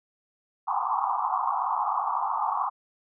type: band-pass noise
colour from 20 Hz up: white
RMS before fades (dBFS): -27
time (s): 0.67-2.7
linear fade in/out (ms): 20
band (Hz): 750 to 1200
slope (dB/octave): 96
effects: none